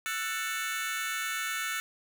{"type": "chord", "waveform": "sawtooth", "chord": "F# minor seventh", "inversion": "third", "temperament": "just", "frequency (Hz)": [1332, 1480, 1776, 2220], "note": ["E6", "F#6", "A6", "C#7"], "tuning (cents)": [18, 0, 16, 2], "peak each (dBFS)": -33, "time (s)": [0.06, 1.8], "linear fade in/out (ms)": 0, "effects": ["10-bit"]}